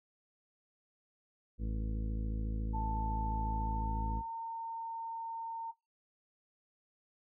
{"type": "harmonic tone", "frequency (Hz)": 54, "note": "A1", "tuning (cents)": -32, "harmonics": [1, 2, 3, 4, 5, 6, 8, 9], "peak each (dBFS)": [-34, -42, -50, -44, -50, -52, -60, -56], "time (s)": [1.58, 4.23], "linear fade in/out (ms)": 50}
{"type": "tone with pitch glide", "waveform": "sine", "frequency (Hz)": [883, 911.5], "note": ["A5", "A#5"], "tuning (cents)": [6, -39], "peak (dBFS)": -37, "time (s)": [2.73, 5.72], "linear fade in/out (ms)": 20, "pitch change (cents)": 55, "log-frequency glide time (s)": [3.44, 4.31]}
{"effects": ["noise-tail reverb RT60 0.2 s tail -18 dB re dry"]}